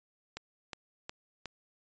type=click train; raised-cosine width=0.2 ms; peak=-22 dBFS; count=4; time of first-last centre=0.37-1.457 s; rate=2.76 Hz; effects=resampled to 16000 Hz